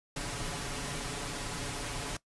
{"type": "noise with comb filter", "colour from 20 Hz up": "pink", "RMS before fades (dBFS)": -37, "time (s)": [0.16, 2.17], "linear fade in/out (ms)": 5, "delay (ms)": 7, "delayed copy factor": 0.65, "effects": ["noise-tail reverb RT60 0.1 s tail -19 dB re dry", "resampled to 24000 Hz"]}